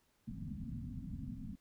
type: low-pass noise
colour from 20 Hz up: white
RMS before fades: -44 dBFS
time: 0.27-1.56 s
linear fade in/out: 10 ms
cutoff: 260 Hz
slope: 96 dB/octave
effects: pink hiss -75 dBFS RMS until 1.6 s